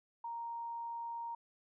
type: tone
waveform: sine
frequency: 932.3 Hz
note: A#5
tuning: in tune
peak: -39 dBFS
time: 0.24-1.35 s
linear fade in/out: 5 ms
effects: none